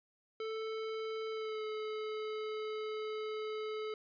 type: tone with pitch glide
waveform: square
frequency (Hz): 440.8 to 431.2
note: A4 to A4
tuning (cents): +3 to -35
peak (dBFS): -38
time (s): 0.4-3.94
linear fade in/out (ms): 2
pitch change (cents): -38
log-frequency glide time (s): 1.31-1.64
effects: resampled to 11025 Hz

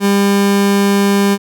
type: tone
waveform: 30% pulse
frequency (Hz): 200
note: G3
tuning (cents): +35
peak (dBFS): -7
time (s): 0-1.38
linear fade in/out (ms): 50
effects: none

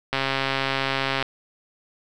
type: click train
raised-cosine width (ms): 0.3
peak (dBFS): -7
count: 149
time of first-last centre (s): 0.13-1.226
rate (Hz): 135
effects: none

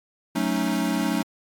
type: chord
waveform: square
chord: D# half-diminished seventh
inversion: first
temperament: equal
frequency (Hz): 185 / 220 / 277.2 / 311.1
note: F#3 / A3 / C#4 / D#4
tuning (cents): 0 / 0 / 0 / 0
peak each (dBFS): -29 / -28 / -28 / -29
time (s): 0.35-1.23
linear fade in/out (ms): 10
effects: AAC 64 kbps

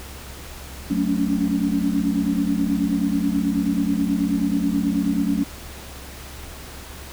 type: chord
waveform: sine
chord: D major seventh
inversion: first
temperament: equal with one note detuned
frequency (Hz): 185 / 220 / 277.2 / 286.5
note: F#3 / A3 / C#4 / D4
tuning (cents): 0 / 0 / 0 / -43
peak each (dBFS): -24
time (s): 0.9-5.44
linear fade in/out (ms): 10
effects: added 68 Hz sine -39 dBFS peak until 7.12 s + pink hiss -39 dBFS RMS until 7.12 s

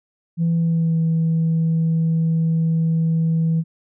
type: tone with pitch glide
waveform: sine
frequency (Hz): 167 to 162.9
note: E3 to E3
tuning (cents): +23 to -20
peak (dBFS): -14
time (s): 0.37-3.64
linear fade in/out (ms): 50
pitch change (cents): -43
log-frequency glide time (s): 0.55-0.99
effects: tanh soft clip ceiling -13 dBFS

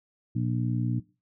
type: harmonic tone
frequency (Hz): 60.2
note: B1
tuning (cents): -44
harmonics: 2 / 3 / 4 / 5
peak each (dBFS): -27 / -31 / -33 / -35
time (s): 0.35-1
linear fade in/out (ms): 10
effects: noise-tail reverb RT60 0.3 s tail -19 dB re dry

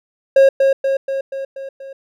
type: tone with echo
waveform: triangle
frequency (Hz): 542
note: C#5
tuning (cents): -39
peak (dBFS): -4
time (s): 0.36-0.49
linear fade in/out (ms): 5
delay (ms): 240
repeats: 6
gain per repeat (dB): -4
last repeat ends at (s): 1.93
effects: none

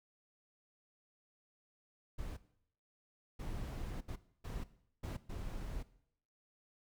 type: noise bursts at uneven times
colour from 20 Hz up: brown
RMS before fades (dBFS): -42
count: 6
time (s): 2.18-2.37 / 3.39-4.01 / 4.08-4.16 / 4.44-4.64 / 5.03-5.17 / 5.29-5.83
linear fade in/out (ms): 10
effects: noise-tail reverb RT60 0.7 s tail -17 dB re dry

